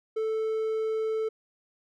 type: tone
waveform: triangle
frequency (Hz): 440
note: A4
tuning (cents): 0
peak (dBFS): -24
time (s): 0.16-1.29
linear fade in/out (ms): 10
effects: none